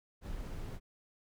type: noise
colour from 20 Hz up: brown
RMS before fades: -41 dBFS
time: 0.21-0.8 s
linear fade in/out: 50 ms
effects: none